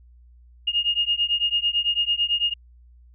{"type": "beating tone pair", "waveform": "sine", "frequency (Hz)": [2841, 2850], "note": ["F7", "F7"], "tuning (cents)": [29, 34], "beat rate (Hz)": 9, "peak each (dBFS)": -23, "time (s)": [0.67, 2.54], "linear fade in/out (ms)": 10, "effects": ["added 60 Hz sine -48 dBFS peak until 3.14 s"]}